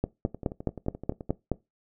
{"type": "two click trains", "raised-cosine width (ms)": 2, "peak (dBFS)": [-24, -12], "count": [13, 8], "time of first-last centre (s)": [[0.26, 1.294], [0.04, 1.517]], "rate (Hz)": [11.6, 4.74], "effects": ["noise-tail reverb RT60 0.2 s tail -20 dB re dry"]}